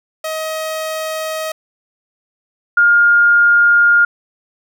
sawtooth / sine tone pair in turn, 632 / 1414.3 Hz, D#5 / F6, +27 / +21 cents, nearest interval octave + major second, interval 1394 cents, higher second, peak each -16 / -7 dBFS, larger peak second, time 0.24-1.52 / 2.77-4.05 s, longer neither, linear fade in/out 5 ms, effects none

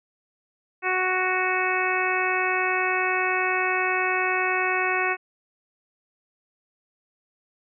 harmonic tone, 370.1 Hz, F#4, in tune, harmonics 1 / 2 / 3 / 4 / 5 / 6 / 7, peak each -29 / -29 / -29 / -29 / -29 / -29 / -29 dBFS, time 0.82-5.17 s, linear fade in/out 50 ms, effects none

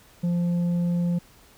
triangle tone with tanh clipping, 173.9 Hz, F3, 7 cents flat, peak -22 dBFS, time 0.23-1.19 s, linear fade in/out 10 ms, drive 9 dB, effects pink hiss -54 dBFS RMS until 1.57 s

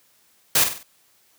white noise with echo, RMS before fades -17 dBFS, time 0.55-0.64 s, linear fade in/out 5 ms, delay 48 ms, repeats 4, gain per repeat -7 dB, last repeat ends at 0.832 s, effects white hiss -60 dBFS RMS until 1.38 s + high-pass 80 Hz 12 dB/octave

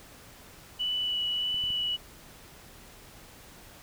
sine tone with vibrato, 2960 Hz, F#7, in tune, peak -27 dBFS, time 0.79-1.97 s, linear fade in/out 20 ms, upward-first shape sine, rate 1.6 Hz, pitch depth 11 cents each way
clicks, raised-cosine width 5 ms, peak -33 dBFS, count 3, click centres 1.544 / 1.639 / 1.704 s
effects pink hiss -51 dBFS RMS until 3.82 s

